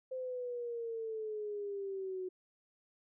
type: exponential sweep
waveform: sine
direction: down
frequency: 520 to 366.7 Hz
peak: -37 dBFS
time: 0.11-2.29 s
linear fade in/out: 10 ms
effects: none